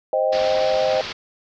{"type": "chord", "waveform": "sine", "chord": "C minor", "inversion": "none", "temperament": "equal", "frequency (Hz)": [523.3, 622.3, 784], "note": ["C5", "Eb5", "G5"], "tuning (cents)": [0, 0, 0], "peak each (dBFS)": [-20, -20, -25], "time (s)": [0.13, 1.01], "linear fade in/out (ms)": 2}
{"type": "low-pass noise", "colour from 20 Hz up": "white", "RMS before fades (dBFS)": -31, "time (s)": [0.32, 1.13], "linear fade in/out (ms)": 10, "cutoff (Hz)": 5100, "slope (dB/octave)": 48}
{"effects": []}